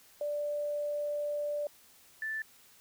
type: tone pair in turn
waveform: sine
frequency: 587.3 / 1759.9 Hz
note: D5 / A6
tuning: 0 / 0 cents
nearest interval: octave + perfect fifth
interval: 1900 cents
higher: second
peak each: -31 / -33 dBFS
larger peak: first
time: 0.21-1.67 / 2.22-2.42 s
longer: first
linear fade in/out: 2 ms
effects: white hiss -60 dBFS RMS until 2.8 s

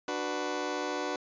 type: chord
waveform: 20% pulse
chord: B minor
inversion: first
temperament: just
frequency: 296.3 / 370.4 / 493.9 Hz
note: D4 / F#4 / B4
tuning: +15 / +2 / 0 cents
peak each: -31 dBFS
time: 0.08-1.16 s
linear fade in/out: 2 ms
effects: resampled to 16000 Hz

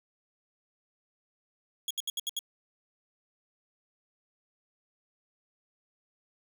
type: tone bursts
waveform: sawtooth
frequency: 3328 Hz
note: G#7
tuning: 3 cents sharp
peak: -27 dBFS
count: 6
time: 1.88-2.391 s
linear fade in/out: 2 ms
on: 26 ms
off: 71 ms
effects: none

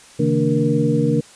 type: tone cluster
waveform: sine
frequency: 136.9 / 158 / 227.3 / 293.1 / 470.8 Hz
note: C#3 / D#3 / A#3 / D4 / A#4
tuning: -21 / +27 / -43 / -3 / +17 cents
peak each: -21 dBFS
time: 0.19-1.21 s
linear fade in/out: 10 ms
effects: white hiss -45 dBFS RMS until 1.35 s + resampled to 22050 Hz

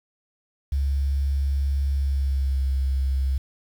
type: tone with pitch glide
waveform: sine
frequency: 69.3 to 66.67 Hz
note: C#2 to C2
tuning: 0 to +33 cents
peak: -20 dBFS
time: 0.72-3.38 s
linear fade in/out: 5 ms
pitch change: -67 cents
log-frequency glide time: 1.95-2.66 s
effects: 8-bit

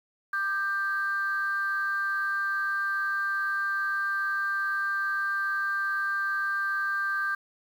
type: tone pair together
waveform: sine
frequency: 1192 / 1574.4 Hz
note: D6 / G6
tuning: +25 / +7 cents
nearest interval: perfect fourth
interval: 482 cents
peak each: -30 / -26 dBFS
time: 0.33-7.35 s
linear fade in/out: 5 ms
effects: tanh soft clip ceiling -20 dBFS + 9-bit

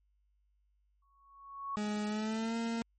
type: tone with exponential growth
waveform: sine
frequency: 1108.7 Hz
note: C#6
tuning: in tune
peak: -33 dBFS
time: 1.02-1.76 s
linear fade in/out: 5 ms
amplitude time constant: 160 ms
type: tone with pitch glide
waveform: 40% pulse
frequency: 209.7 to 230 Hz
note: G#3 to A#3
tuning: +17 to -23 cents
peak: -32 dBFS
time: 1.77-2.82 s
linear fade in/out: 0 ms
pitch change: +160 cents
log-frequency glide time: 2.07-2.56 s
effects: added 50 Hz sine -70 dBFS peak until 2.98 s + MP3 32 kbps

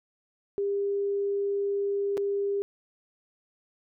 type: tone with dropouts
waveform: sine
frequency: 400.9 Hz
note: G4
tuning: 39 cents sharp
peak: -25 dBFS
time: 0.58-2.62 s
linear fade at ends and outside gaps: 0 ms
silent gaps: 2.171-2.177 s
effects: none

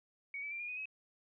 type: tone with pitch steps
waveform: sine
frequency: 2243 / 2302 / 2363 / 2425 / 2489 / 2554 Hz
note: C#7 / D7 / D7 / D#7 / D#7 / D#7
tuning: +20 / -35 / +10 / -45 / 0 / +45 cents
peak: -39 dBFS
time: 0.34-0.856 s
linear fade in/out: 2 ms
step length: 86 ms
effects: none

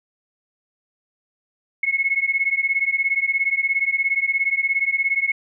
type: beating tone pair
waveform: sine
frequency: 2177 / 2194 Hz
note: C#7 / C#7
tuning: -32 / -18 cents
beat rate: 17 Hz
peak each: -21 dBFS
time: 1.83-5.32 s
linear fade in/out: 5 ms
effects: none

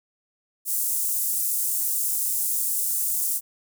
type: high-pass noise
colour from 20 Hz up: pink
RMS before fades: -25 dBFS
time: 0.65-3.41 s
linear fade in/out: 50 ms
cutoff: 8300 Hz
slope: 24 dB/octave
effects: none

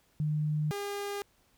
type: tone pair in turn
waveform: sine / sawtooth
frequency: 151.6 / 404.7 Hz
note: D#3 / G#4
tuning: -45 / -45 cents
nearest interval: octave + perfect fourth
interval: 1700 cents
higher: second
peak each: -27 / -30 dBFS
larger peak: first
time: 0.2-0.71 / 0.71-1.22 s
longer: neither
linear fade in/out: 0 ms
effects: pink hiss -68 dBFS RMS until 1.57 s

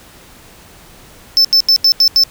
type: tone bursts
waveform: triangle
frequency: 5280 Hz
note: E8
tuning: 2 cents sharp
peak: -5 dBFS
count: 6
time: 1.37-2.236 s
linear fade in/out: 0 ms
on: 76 ms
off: 82 ms
effects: pink hiss -41 dBFS RMS until 2.3 s

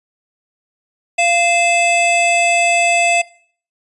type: tone pair together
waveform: square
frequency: 691.3 / 2610 Hz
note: F5 / E7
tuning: -18 / -18 cents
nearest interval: octave + major seventh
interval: 2300 cents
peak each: -15 dBFS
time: 1.18-3.22 s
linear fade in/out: 10 ms
effects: noise-tail reverb RT60 0.5 s tail -20 dB re dry + resampled to 24000 Hz

